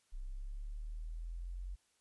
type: linear sweep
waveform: sine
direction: up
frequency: 31.54 to 46.25 Hz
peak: -40 dBFS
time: 0.12-1.76 s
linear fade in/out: 20 ms
effects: white hiss -75 dBFS RMS until 2 s + resampled to 24000 Hz